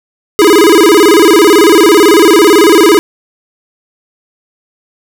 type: tone with vibrato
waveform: square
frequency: 370 Hz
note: F#4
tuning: in tune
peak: -3 dBFS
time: 0.39-2.99 s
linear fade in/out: 0 ms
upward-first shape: square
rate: 18 Hz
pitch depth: 210 cents each way
effects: none